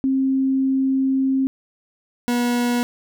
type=tone pair in turn; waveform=sine / 40% pulse; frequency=266.5 / 242 Hz; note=C4 / B3; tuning=+32 / -35 cents; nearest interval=major second; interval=167 cents; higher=first; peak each=-16 / -17 dBFS; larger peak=first; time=0.04-1.47 / 2.28-2.83 s; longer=first; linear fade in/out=0 ms; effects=none